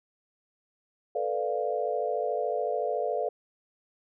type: chord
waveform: sine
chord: B half-diminished seventh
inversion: third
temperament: equal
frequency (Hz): 440 / 493.9 / 587.3 / 698.5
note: A4 / B4 / D5 / F5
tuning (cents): 0 / 0 / 0 / 0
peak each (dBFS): -32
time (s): 1.15-3.29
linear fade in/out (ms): 5
effects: none